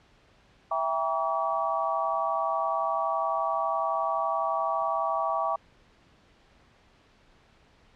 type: chord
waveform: sine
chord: E diminished seventh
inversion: none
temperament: just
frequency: 659.3 / 791.1 / 949.3 / 1139.2 Hz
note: E5 / G5 / Bb5 / Db6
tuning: 0 / +16 / +31 / +47 cents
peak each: -30 / -31 / -33 / -29 dBFS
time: 0.71-5.56 s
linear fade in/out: 5 ms
effects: pink hiss -60 dBFS RMS until 7.95 s + low-pass 4000 Hz 12 dB/octave